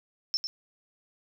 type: tone with echo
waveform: sine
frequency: 5330 Hz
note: E8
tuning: 18 cents sharp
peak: -24 dBFS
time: 0.34-0.37 s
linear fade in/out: 0 ms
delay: 100 ms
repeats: 1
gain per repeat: -7 dB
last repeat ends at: 0.47 s
effects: none